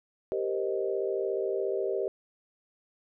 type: chord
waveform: sine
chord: C minor seventh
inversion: second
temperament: equal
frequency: 392 / 466.2 / 523.3 / 622.3 Hz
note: G4 / Bb4 / C5 / Eb5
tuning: 0 / 0 / 0 / 0 cents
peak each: -30 / -34 / -35 / -35 dBFS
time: 0.32-2.08 s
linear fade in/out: 0 ms
effects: none